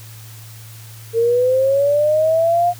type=linear sweep; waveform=sine; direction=up; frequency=451.2 to 712 Hz; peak=-12 dBFS; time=1.13-2.74 s; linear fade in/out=50 ms; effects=added 111 Hz sine -36 dBFS peak until 2.79 s + white hiss -42 dBFS RMS until 2.79 s